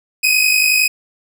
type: tone pair together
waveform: sawtooth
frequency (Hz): 2489 / 2540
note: D#7 / D#7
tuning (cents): 0 / +35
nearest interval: unison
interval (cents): 35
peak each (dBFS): -11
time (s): 0.23-0.88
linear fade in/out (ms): 10
effects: none